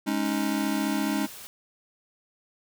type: chord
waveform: square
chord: Ab suspended fourth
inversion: none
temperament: just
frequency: 207.7 / 276.9 / 311.5 Hz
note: Ab3 / Db4 / Eb4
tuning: 0 / -2 / +2 cents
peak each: -30 dBFS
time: 0.06-1.27 s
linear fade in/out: 20 ms
type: noise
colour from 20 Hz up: white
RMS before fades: -43 dBFS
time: 0.25-1.47 s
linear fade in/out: 0 ms
effects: none